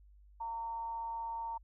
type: tone with amplitude modulation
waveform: sine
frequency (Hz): 916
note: A#5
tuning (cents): -31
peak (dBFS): -35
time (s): 0.4-1.58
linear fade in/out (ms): 10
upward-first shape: sine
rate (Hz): 225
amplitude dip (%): 35
effects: added 50 Hz sine -57 dBFS peak until 1.63 s